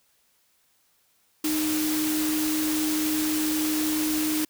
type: tone in noise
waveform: sine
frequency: 308.7 Hz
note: D#4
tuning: 14 cents flat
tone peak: -24 dBFS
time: 1.44-4.45 s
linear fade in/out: 5 ms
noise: white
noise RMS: -30 dBFS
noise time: 1.44-4.45 s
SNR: +3 dB
effects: white hiss -66 dBFS RMS until 4.49 s